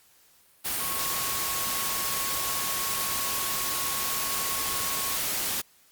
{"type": "tone in noise", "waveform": "sine", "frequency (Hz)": 1098, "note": "C#6", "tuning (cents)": -17, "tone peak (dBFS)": -36, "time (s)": [0.79, 5.17], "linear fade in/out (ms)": 20, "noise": "white", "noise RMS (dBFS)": -29, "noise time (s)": [0.64, 5.62], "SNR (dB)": -10, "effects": ["white hiss -60 dBFS RMS until 5.91 s", "Opus 48 kbps"]}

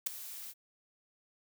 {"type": "noise with ADSR envelope", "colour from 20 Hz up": "blue", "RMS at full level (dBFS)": -28, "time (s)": [0.06, 0.54], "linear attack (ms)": 9, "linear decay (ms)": 7, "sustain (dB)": -17, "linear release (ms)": 45, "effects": []}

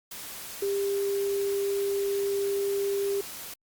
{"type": "tone in noise", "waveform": "sine", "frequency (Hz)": 398.5, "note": "G4", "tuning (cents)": 28, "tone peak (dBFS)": -25, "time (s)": [0.62, 3.21], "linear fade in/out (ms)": 5, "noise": "white", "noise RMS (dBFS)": -40, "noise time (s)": [0.11, 3.54], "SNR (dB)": 12, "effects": ["Opus 48 kbps"]}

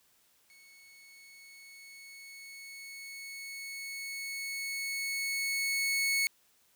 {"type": "tone with level ramp", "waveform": "sawtooth", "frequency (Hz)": 2205, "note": "C#7", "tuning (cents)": -10, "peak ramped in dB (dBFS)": [-53, -23], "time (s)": [0.5, 6.27], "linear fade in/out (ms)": 0, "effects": ["white hiss -68 dBFS RMS until 6.75 s"]}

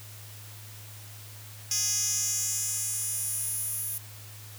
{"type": "tone with high-pass filter sweep", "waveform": "10% pulse", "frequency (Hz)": 415.3, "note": "G#4", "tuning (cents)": 0, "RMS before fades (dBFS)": -30, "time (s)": [1.71, 3.98], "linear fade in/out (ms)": 2, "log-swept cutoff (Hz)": [5600, 12000], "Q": 2.5, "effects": ["added 105 Hz sine -45 dBFS peak until 4.58 s", "white hiss -48 dBFS RMS until 4.58 s"]}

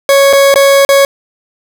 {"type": "tone with dropouts", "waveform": "40% pulse", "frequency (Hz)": 554, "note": "C#5", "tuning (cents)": -1, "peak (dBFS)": -3, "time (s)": [0.09, 1.05], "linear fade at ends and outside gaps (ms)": 1, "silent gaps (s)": [[0.329, 0.333], [0.541, 0.558], [0.85, 0.89]], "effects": []}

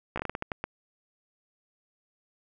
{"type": "slowing click train", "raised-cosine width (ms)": 0.5, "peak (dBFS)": -16, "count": 10, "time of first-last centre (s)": [0.16, 0.64], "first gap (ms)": 15, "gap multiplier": 1.3, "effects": []}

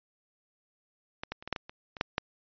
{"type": "clicks", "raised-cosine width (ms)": 0.3, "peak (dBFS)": [-19, -18, -30, -22, -12, -19, -27, -26, -9, -11], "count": 10, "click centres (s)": [1.235, 1.32, 1.425, 1.476, 1.527, 1.562, 1.695, 1.968, 2.011, 2.181], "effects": ["resampled to 11025 Hz"]}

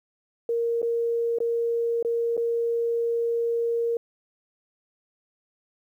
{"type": "tone with dropouts", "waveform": "sine", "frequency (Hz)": 466.2, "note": "A#4", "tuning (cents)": 0, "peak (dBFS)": -22, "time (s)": [0.49, 3.97], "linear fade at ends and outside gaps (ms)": 2, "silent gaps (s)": [[0.818, 0.828], [1.386, 1.403], [2.027, 2.048], [2.368, 2.376]], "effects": ["10-bit"]}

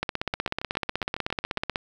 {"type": "two click trains", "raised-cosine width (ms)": 0.3, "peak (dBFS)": [-16, -10], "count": [10, 29], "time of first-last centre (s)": [[0.34, 1.578], [0.03, 1.758]], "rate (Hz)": [7.27, 16.2], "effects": ["8-bit"]}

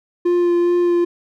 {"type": "tone with vibrato", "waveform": "triangle", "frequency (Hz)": 349.2, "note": "F4", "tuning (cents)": 0, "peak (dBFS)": -11, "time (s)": [0.25, 1.05], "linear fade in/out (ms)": 10, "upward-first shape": "sine", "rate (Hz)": 2.4, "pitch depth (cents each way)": 12, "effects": []}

